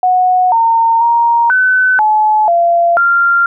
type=tone with pitch steps; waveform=sine; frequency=734 / 914 / 936 / 1511 / 857 / 686 / 1388 Hz; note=F#5 / A#5 / A#5 / F#6 / A5 / F5 / F6; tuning=-14 / -34 / +7 / +36 / -46 / -31 / -11 cents; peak=-7 dBFS; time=0.03-3.46 s; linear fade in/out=2 ms; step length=490 ms; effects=none